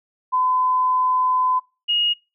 sine tone pair in turn, 1015 / 2871 Hz, B5 / F7, +47 / +47 cents, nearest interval octave + tritone, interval 1800 cents, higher second, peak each -16 dBFS, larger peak neither, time 0.32-1.6 / 1.88-2.14 s, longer first, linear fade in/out 20 ms, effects noise-tail reverb RT60 0.3 s tail -24 dB re dry

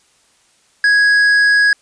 sine tone with hard clipping, 1661.2 Hz, G#6, in tune, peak -10 dBFS, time 0.84-1.73 s, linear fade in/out 2 ms, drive 6 dB, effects white hiss -55 dBFS RMS until 1.81 s + resampled to 22050 Hz

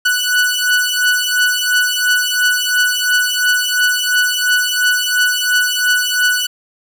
sawtooth beating tone pair, 1480 / 1482.9 Hz, F#6 / F#6, 0 / +3 cents, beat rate 2.9 Hz, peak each -12 dBFS, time 0.05-6.47 s, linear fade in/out 10 ms, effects none

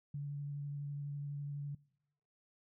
sine tone with vibrato, 143.5 Hz, D3, 40 cents flat, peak -38 dBFS, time 0.14-1.75 s, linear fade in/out 5 ms, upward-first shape triangle, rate 12 Hz, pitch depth 15 cents each way, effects noise-tail reverb RT60 0.9 s tail -24 dB re dry

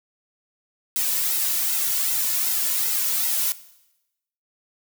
blue noise with flanger, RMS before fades -23 dBFS, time 0.96-3.52 s, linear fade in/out 0 ms, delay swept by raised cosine 1.7 to 2.57 ms, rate 2.6 Hz, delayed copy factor -0.95, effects noise-tail reverb RT60 0.9 s tail -17 dB re dry

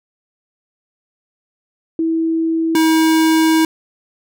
sine / square tone pair in turn, 325.8 / 320.2 Hz, E4 / D#4, -20 / +50 cents, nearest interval unison, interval 30 cents, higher first, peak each -14 / -11 dBFS, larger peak second, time 1.99-2.75 / 2.75-3.65 s, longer second, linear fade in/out 2 ms, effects none

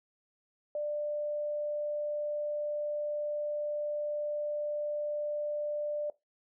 sine tone, 593 Hz, D5, 17 cents sharp, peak -31 dBFS, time 0.75-6.1 s, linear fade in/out 2 ms, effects noise-tail reverb RT60 0.2 s tail -19 dB re dry

